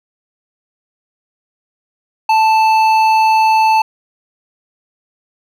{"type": "tone with hard clipping", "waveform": "sine", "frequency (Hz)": 880, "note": "A5", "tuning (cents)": 0, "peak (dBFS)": -10, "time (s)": [2.29, 3.82], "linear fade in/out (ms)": 5, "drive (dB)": 9, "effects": []}